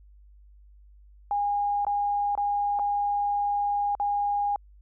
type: tone with dropouts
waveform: sine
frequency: 816 Hz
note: G#5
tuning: 31 cents flat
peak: -23 dBFS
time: 1.31-4.56 s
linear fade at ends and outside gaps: 1 ms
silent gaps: 1.849-1.867 / 2.352-2.376 / 2.79-2.795 / 3.951-3.999 s
effects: added 50 Hz sine -50 dBFS peak until 4.81 s